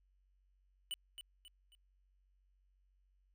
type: tone with echo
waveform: square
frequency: 2970 Hz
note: F#7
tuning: 6 cents sharp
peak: -39 dBFS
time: 0.91-0.94 s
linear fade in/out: 0 ms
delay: 270 ms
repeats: 3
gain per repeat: -8 dB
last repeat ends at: 1.75 s
effects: added 47 Hz sine -70 dBFS peak until 3.34 s